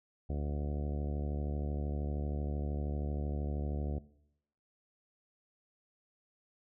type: harmonic tone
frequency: 72.9 Hz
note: D2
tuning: 12 cents flat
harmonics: 1 / 2 / 3 / 4 / 5 / 6 / 7 / 8 / 9 / 10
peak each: -34 / -40 / -44 / -46 / -48 / -50 / -51 / -52 / -53 / -54 dBFS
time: 0.29-3.99 s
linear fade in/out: 10 ms
effects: noise-tail reverb RT60 0.8 s tail -20 dB re dry